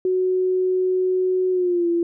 sine tone with pitch glide, 370 to 341.3 Hz, F#4 to F4, 0 to -40 cents, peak -17 dBFS, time 0.05-2.03 s, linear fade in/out 2 ms, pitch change -140 cents, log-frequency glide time 1.51-1.88 s, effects none

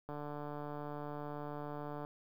click train, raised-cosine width 1 ms, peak -30 dBFS, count 289, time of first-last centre 0.09-2.049 s, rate 147 Hz, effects 10-bit

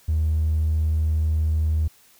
triangle tone, 78.2 Hz, D#2, 9 cents sharp, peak -15 dBFS, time 0.08-1.88 s, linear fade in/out 10 ms, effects tanh soft clip ceiling -15 dBFS + white hiss -55 dBFS RMS until 2.19 s

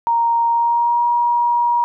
sine tone with pitch glide, 932.3 to 953.5 Hz, A#5 to A#5, 0 to +39 cents, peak -13 dBFS, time 0.07-1.84 s, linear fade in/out 0 ms, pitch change +39 cents, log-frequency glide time 0.49-1.06 s, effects none

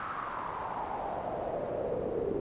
brown noise with band-pass filter sweep, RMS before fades -35 dBFS, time 0-2.4 s, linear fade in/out 2 ms, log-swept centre 1300 to 410 Hz, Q 4.7, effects resampled to 8000 Hz

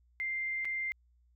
sine tone with dropouts, 2094 Hz, C7, 1 cent sharp, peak -32 dBFS, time 0.2-0.92 s, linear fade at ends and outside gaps 0 ms, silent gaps 0.647-0.653 s, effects added 60 Hz sine -64 dBFS peak until 1.35 s

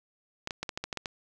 clicks, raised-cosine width 0.2 ms, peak -16 dBFS, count 9, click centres 0.474 / 0.508 / 0.63 / 0.692 / 0.775 / 0.84 / 0.928 / 0.973 / 1.058 s, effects none

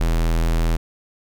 square tone, 41.2 Hz, E1, in tune, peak -17 dBFS, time 0-0.77 s, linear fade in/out 10 ms, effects none

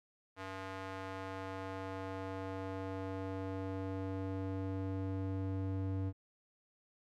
square tone with band-pass filter sweep, 95.5 Hz, G2, 45 cents flat, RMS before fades -40 dBFS, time 0.36-6.13 s, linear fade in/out 50 ms, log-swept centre 1300 to 190 Hz, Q 0.74, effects none

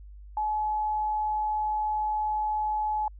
sine tone, 853 Hz, G#5, 46 cents sharp, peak -25 dBFS, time 0.37-3.08 s, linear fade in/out 2 ms, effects added 50 Hz sine -43 dBFS peak until 3.19 s

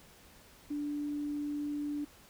sine tone, 292.7 Hz, D4, 6 cents flat, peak -33 dBFS, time 0.7-2.05 s, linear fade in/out 10 ms, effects pink hiss -58 dBFS RMS until 2.29 s

